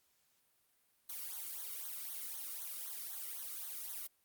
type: noise with flanger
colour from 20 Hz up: blue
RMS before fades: -44 dBFS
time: 1.09-4.07 s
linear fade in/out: 5 ms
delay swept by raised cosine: 0.39 to 1.21 ms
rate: 3.9 Hz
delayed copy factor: -0.9
effects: white hiss -75 dBFS RMS until 4.24 s + Opus 48 kbps